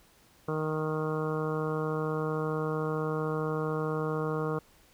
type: harmonic tone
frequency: 155.56 Hz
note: D#3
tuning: in tune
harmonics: 1 / 2 / 3 / 4 / 5 / 6 / 7 / 8 / 9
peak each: -33 / -37 / -32 / -42 / -44 / -46 / -40 / -41 / -44 dBFS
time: 0.48-4.59 s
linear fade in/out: 5 ms
effects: pink hiss -61 dBFS RMS until 4.93 s